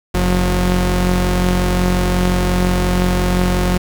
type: tone pair together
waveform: sawtooth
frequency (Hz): 45.65 / 180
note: F#1 / F#3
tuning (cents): -23 / -47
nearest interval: 2 octaves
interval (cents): 2376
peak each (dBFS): -12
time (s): 0.14-3.78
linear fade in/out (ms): 10
effects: 8-bit